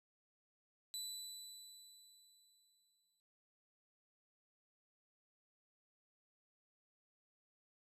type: tone with exponential decay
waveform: 25% pulse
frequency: 3979 Hz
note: B7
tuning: 12 cents sharp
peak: -38 dBFS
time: 0.94-3.2 s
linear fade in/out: 0 ms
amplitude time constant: 490 ms
effects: resampled to 32000 Hz